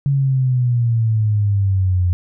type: exponential sweep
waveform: sine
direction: down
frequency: 141.2 to 87.8 Hz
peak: -13 dBFS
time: 0.06-2.13 s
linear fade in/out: 0 ms
effects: none